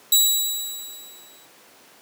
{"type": "tone with exponential decay", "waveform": "15% pulse", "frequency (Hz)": 3897, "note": "B7", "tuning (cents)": -24, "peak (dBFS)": -5, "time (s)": [0.12, 1.46], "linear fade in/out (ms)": 5, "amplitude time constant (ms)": 290, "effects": ["pink hiss -50 dBFS RMS until 2.01 s", "high-pass 300 Hz 12 dB/octave"]}